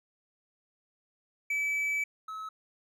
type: tone pair in turn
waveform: triangle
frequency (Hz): 2300 / 1290.8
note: D7 / E6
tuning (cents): -37 / -37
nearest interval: minor seventh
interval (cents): 1000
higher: first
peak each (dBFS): -26 / -35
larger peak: first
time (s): 1.5-2.04 / 2.28-2.49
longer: first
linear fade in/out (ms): 5
effects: none